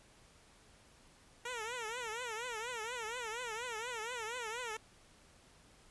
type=tone with vibrato; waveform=10% pulse; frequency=466.2 Hz; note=A#4; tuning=in tune; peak=-31 dBFS; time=1.45-4.77 s; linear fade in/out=5 ms; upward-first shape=triangle; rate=4.2 Hz; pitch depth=170 cents each way; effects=pink hiss -63 dBFS RMS until 5.9 s + resampled to 24000 Hz